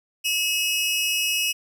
sawtooth tone pair together, 2580 / 2896 Hz, E7 / F#7, -38 / -38 cents, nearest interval major second, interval 200 cents, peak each -21 dBFS, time 0.24-1.53 s, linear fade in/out 20 ms, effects none

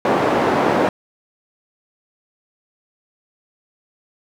white band-pass noise, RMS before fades -17 dBFS, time 0.05-0.89 s, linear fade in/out 2 ms, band 200 to 750 Hz, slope 12 dB/octave, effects none

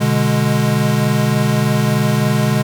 square chord, G# diminished, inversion first, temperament equal, 123.47 / 146.83 / 207.7 Hz, B2 / D3 / G#3, 0 / 0 / 0 cents, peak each -18 dBFS, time 0-2.63 s, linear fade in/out 20 ms, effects none

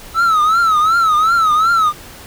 triangle tone with vibrato, 1297 Hz, E6, 28 cents flat, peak -8 dBFS, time 0.14-1.93 s, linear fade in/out 50 ms, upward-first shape triangle, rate 2.7 Hz, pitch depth 140 cents each way, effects pink hiss -36 dBFS RMS until 2.26 s

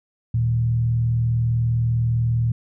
sine tone with frequency modulation, 116.9 Hz, A#2, 5 cents sharp, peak -17 dBFS, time 0.34-2.52 s, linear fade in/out 5 ms, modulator 40 Hz, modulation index 0.53, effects none

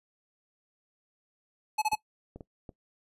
square tone bursts, 857 Hz, A5, 46 cents flat, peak -25 dBFS, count 3, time 1.78-1.954 s, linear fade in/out 10 ms, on 40 ms, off 27 ms
clicks, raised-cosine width 2 ms, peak -30 dBFS, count 4, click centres 1.933 / 2.36 / 2.408 / 2.692 s
effects noise-tail reverb RT60 0.1 s tail -20 dB re dry + resampled to 32000 Hz

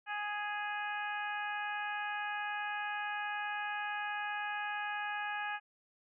harmonic tone, 415.3 Hz, G#4, in tune, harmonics 2 / 3 / 4 / 5 / 6 / 7, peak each -39 / -45 / -39 / -51 / -44 / -50 dBFS, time 0.06-5.6 s, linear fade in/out 50 ms, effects none

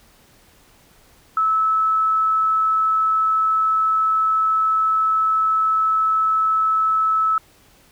sine tone, 1303 Hz, E6, 20 cents flat, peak -15 dBFS, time 1.37-7.38 s, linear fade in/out 2 ms, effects pink hiss -53 dBFS RMS until 7.91 s

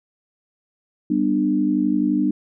sine chord, G major, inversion none, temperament equal with one note detuned, 196 / 246.9 / 299 Hz, G3 / B3 / D4, 0 / 0 / +31 cents, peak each -23 / -22 / -19 dBFS, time 1.1-2.31 s, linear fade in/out 5 ms, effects none

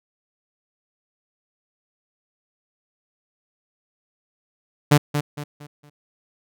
sawtooth tone with echo, 146.83 Hz, D3, in tune, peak -7 dBFS, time 4.91-4.98 s, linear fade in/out 10 ms, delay 230 ms, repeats 4, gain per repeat -9 dB, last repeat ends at 5.9 s, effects none

